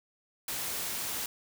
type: noise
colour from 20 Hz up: white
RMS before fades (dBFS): -35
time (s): 0.48-1.26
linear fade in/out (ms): 2
effects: none